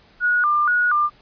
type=tone with vibrato; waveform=sine; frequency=1318.5 Hz; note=E6; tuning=in tune; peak=-15 dBFS; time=0.2-1.1 s; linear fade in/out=50 ms; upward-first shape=square; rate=2.1 Hz; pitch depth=170 cents each way; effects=pink hiss -53 dBFS RMS until 1.21 s + resampled to 11025 Hz